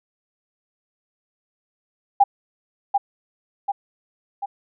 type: tone with echo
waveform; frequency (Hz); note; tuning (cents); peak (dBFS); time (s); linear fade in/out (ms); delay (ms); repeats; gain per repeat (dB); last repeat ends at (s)
sine; 802; G5; +39; -9; 2.2-2.24; 10; 740; 3; -5; 4.46
effects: none